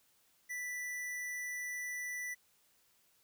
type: tone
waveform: square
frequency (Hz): 1975.5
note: B6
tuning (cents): 0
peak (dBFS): -39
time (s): 0.49-2.35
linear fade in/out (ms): 20
effects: white hiss -71 dBFS RMS until 3.23 s